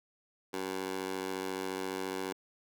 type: tone with high-pass filter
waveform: 15% pulse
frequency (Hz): 94.4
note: F#2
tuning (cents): +35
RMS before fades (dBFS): -37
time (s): 0.53-2.33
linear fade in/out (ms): 10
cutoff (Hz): 400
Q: 1.3
effects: none